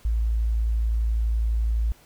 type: tone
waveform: sine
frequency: 55.9 Hz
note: A1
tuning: 28 cents sharp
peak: -20 dBFS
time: 0.05-1.92 s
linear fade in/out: 0 ms
effects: pink hiss -55 dBFS RMS until 2.05 s